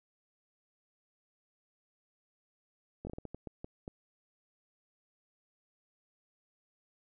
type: slowing click train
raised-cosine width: 2 ms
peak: -28 dBFS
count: 10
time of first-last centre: 3.05-3.879 s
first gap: 20 ms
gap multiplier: 1.36
effects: none